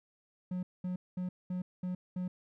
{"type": "tone bursts", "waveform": "triangle", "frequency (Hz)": 181.6, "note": "F#3", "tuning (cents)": -32, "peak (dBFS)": -31, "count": 6, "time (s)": [0.51, 2.28], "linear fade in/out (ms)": 5, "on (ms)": 120, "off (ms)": 210, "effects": []}